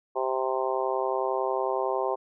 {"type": "harmonic tone", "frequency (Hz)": 130.81, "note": "C3", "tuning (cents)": 0, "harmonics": [3, 4, 5, 6, 7, 8], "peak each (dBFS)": [-30, -31, -32, -33, -33, -34], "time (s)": [0.15, 2.16], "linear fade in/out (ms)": 20, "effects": []}